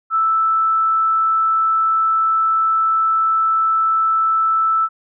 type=tone; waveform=sine; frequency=1318.5 Hz; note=E6; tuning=in tune; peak=-13 dBFS; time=0.1-4.89 s; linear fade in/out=50 ms; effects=none